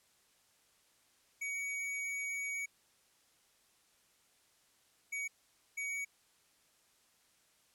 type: tone bursts at uneven times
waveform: square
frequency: 2252 Hz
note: C#7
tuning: 27 cents sharp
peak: -37 dBFS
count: 3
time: 1.41-2.66 / 5.12-5.28 / 5.77-6.05 s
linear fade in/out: 10 ms
effects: white hiss -70 dBFS RMS until 7.74 s + low-pass 11000 Hz 12 dB/octave